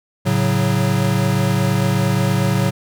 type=chord; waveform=square; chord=F# minor; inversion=first; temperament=equal; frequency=110 / 138.59 / 185 Hz; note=A2 / C#3 / F#3; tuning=0 / 0 / 0 cents; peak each=-20 dBFS; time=0.25-2.71 s; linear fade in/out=20 ms; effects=none